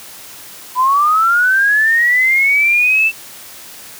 sine linear sweep, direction up, 987 to 2671 Hz, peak -9 dBFS, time 0.75-3.12 s, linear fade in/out 50 ms, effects white hiss -35 dBFS RMS until 3.99 s + high-pass 80 Hz 12 dB/octave

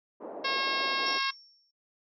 white band-pass noise, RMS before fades -40 dBFS, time 0.2-1.19 s, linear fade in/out 20 ms, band 290 to 710 Hz, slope 24 dB/octave
harmonic tone, 542 Hz, C#5, 39 cents flat, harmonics 2 / 3 / 4 / 5 / 6 / 7 / 8 / 9 / 10, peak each -33 / -35 / -36 / -37 / -38 / -38 / -39 / -40 / -40 dBFS, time 0.44-1.31 s, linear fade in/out 10 ms
sine tone with exponential decay, 5470 Hz, F8, 37 cents flat, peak -32 dBFS, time 1.06-1.71 s, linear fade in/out 5 ms, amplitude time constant 140 ms
effects noise-tail reverb RT60 0.1 s tail -17 dB re dry

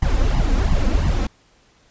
brown noise with flanger, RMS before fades -17 dBFS, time 0.02-1.27 s, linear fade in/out 5 ms, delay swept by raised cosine 0.98 to 3.88 ms, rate 2.9 Hz, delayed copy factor +0.9, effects pink hiss -56 dBFS RMS until 1.9 s + resampled to 16000 Hz

